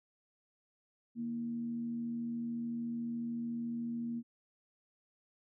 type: tone with frequency modulation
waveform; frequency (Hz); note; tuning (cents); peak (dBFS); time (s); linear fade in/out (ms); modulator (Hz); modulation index
sine; 234.5; A#3; +11; -35; 1.15-4.23; 50; 86.2; 0.23
effects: none

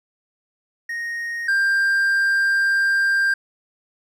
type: tone pair in turn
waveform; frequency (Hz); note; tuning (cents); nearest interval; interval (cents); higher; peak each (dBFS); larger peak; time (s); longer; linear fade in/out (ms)
triangle; 1864.7 / 1589.5; A#6 / G6; 0 / +24; minor third; 276; first; -23 / -14; second; 0.89-1.48 / 1.48-3.34; second; 5
effects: none

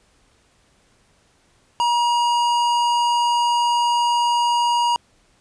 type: tone with tanh clipping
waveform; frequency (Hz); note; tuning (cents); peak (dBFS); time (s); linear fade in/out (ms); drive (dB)
sine; 953; A#5; +38; -18; 1.8-4.96; 0; 17
effects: pink hiss -59 dBFS RMS until 5.4 s + resampled to 22050 Hz

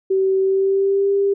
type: tone with pitch glide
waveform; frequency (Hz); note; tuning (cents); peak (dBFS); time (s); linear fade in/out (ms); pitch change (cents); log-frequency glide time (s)
sine; 383 to 397.7; G4 to G4; -40 to +25; -14; 0.1-1.34; 10; +65; 0.4-1.11
effects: none

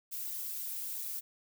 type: noise with flanger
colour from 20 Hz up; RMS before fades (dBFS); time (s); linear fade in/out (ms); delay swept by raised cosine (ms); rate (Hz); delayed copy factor
violet; -39; 0.11-1.21; 20; 1.8 to 4.8; 2.7; +1
effects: none

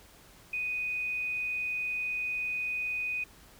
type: tone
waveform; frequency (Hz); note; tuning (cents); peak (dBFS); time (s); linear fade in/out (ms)
sine; 2489; D#7; 0; -30; 0.53-3.24; 5
effects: added 50 Hz sine -64 dBFS peak until 3.59 s + pink hiss -56 dBFS RMS until 3.59 s

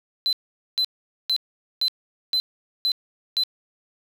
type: tone bursts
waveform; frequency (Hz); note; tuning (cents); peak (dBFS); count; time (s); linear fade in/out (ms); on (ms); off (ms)
triangle; 4046; B7; +41; -16; 7; 0.26-3.436; 0; 68; 450
effects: tanh soft clip ceiling -16 dBFS + 7-bit

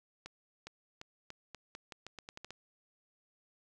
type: accelerating click train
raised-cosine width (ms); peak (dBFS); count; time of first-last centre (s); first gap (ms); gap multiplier
0.2; -28; 13; 0.26-2.506; 410; 0.84
effects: none

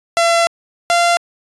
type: tone pair in turn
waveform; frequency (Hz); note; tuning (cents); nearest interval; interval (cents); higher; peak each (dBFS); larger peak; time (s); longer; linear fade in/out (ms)
sawtooth; 677 / 690; E5 / F5; +46 / -21; unison; 33; second; -7; neither; 0.17-0.47 / 0.9-1.17; first; 0
effects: resampled to 22050 Hz

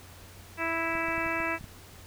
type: harmonic tone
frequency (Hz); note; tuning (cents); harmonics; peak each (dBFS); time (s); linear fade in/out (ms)
329.6; E4; 0; 1 / 2 / 3 / 4 / 5 / 6 / 7 / 8; -36 / -36 / -36 / -36 / -36 / -36 / -36 / -36; 0.57-1.59; 50
type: clicks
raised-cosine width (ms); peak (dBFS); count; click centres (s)
5; -31; 7; 0.953 / 1.085 / 1.18 / 1.263 / 1.403 / 1.611 / 1.642
effects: added 91 Hz sine -51 dBFS peak until 2.06 s + pink hiss -51 dBFS RMS until 2.06 s

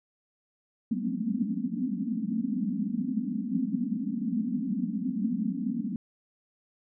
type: band-pass noise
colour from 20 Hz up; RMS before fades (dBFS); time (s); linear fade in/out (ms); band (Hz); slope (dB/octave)
white; -30; 0.91-5.96; 2; 180 to 270; 96
effects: none

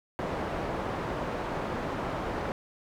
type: low-pass noise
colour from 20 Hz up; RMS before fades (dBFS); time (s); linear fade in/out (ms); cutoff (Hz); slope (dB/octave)
white; -33; 0.19-2.52; 0; 860; 12
effects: none

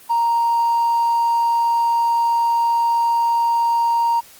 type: tone with hard clipping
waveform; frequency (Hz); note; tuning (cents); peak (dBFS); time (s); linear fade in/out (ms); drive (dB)
triangle; 932.3; A#5; 0; -15; 0.09-4.21; 20; 4
effects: white hiss -45 dBFS RMS until 4.39 s + Opus 24 kbps

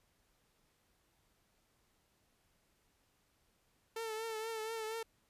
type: tone with vibrato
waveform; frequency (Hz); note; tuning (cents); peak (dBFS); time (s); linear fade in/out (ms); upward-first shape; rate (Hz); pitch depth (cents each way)
sawtooth; 444.7; A4; +18; -35; 3.96-5.03; 5; triangle; 4.2; 54
effects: pink hiss -75 dBFS RMS until 5.29 s + resampled to 32000 Hz

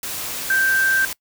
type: tone in noise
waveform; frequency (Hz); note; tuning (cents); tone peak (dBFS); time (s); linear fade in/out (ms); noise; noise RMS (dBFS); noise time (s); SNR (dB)
sine; 1568; G6; 0; -15; 0.5-1.05; 2; white; -28; 0.03-1.13; +10
effects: noise-tail reverb RT60 0.1 s tail -23 dB re dry

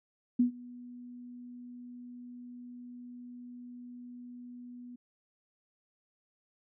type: tone with ADSR envelope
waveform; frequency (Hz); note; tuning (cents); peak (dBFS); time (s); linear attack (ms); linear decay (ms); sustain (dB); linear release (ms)
sine; 244.8; B3; -15; -20; 0.39-4.96; 9; 110; -24; 8
effects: none

